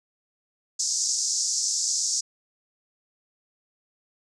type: band-pass noise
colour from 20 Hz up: pink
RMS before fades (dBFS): -26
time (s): 0.79-2.21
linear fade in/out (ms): 10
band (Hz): 5200 to 7500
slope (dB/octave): 48
effects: none